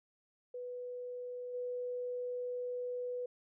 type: tone with level steps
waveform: sine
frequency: 493.9 Hz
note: B4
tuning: in tune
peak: -40 / -36 dBFS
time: 0.54-3.26 s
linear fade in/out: 5 ms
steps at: 1.53 s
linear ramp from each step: 20 ms
effects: none